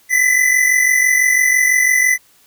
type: tone pair together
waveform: square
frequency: 1969 / 2015 Hz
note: B6 / B6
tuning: -6 / +34 cents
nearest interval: unison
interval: 40 cents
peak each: -17 / -13 dBFS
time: 0.09-2.18 s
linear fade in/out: 50 ms
effects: white hiss -52 dBFS RMS until 2.46 s